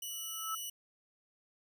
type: tone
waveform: 10% pulse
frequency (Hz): 2950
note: F#7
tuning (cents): -6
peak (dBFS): -31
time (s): 0.02-0.7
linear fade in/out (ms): 5
type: tone with exponential growth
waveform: sine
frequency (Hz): 1311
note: E6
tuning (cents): -10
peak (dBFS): -33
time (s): 0.1-0.55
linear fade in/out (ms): 5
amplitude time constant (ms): 96
effects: none